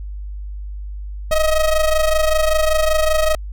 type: ring-modulated tone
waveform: square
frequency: 317.6 Hz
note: D#4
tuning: 36 cents sharp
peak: -11 dBFS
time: 1.31-3.35 s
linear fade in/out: 2 ms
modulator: 305 Hz
effects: added 50 Hz sine -26 dBFS peak until 3.52 s